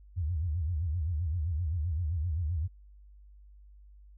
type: tone with vibrato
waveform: sine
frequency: 81.8 Hz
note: E2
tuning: 13 cents flat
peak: -28 dBFS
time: 0.16-2.68 s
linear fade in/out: 20 ms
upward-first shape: sine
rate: 7.7 Hz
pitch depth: 200 cents each way
effects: added 50 Hz sine -51 dBFS peak until 4.17 s